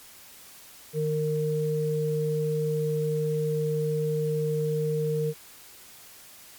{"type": "tone pair together", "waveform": "sine", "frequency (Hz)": [153.75, 460], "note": ["D#3", "A#4"], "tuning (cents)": [-20, -23], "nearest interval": "octave + perfect fifth", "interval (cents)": 1897, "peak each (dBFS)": [-27, -26], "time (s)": [0.93, 5.34], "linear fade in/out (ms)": 50, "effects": ["white hiss -49 dBFS RMS until 6.58 s", "MP3 96 kbps"]}